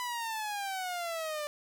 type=exponential sweep; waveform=sawtooth; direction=down; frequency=1000 to 587.3 Hz; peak=-30 dBFS; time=0-1.47 s; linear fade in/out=0 ms; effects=none